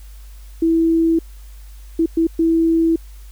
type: tone bursts at uneven times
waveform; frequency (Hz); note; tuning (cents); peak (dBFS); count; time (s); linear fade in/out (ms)
sine; 328.6; E4; -5; -12; 4; 0.62-1.19 / 1.99-2.06 / 2.17-2.27 / 2.39-2.96; 5
effects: added 50 Hz sine -35 dBFS peak until 3.31 s + white hiss -51 dBFS RMS until 3.31 s